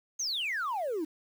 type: exponential sweep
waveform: sine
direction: down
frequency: 6645 to 293.7 Hz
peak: -28 dBFS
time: 0.19-1.05 s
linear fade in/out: 10 ms
effects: tanh soft clip ceiling -28 dBFS + 9-bit